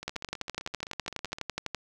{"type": "two click trains", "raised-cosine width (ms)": 0.2, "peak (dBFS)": [-14, -23], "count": [21, 22], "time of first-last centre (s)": [[0.08, 1.747], [0.03, 1.385]], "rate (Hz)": [12, 15.5], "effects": []}